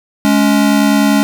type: tone pair together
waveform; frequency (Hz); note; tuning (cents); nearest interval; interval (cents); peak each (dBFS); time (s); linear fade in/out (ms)
square; 210 / 280.3; G#3 / C#4; +19 / +19; perfect fourth; 500; -12; 0.25-1.23; 0
effects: none